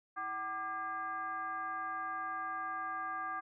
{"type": "tone with frequency modulation", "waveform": "sine", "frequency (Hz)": 1189, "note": "D6", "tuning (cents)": 21, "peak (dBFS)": -36, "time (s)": [0.16, 3.41], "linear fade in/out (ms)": 20, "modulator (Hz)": 431, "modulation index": 0.97, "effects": []}